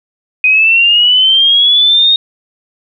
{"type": "linear sweep", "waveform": "sine", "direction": "up", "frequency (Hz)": [2489, 3729], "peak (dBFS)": -5, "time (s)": [0.44, 2.16], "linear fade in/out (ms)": 2, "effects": []}